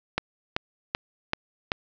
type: click train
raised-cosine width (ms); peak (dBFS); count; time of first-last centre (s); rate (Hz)
0.3; -8; 5; 0.18-1.718; 2.6
effects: resampled to 16000 Hz + 8-bit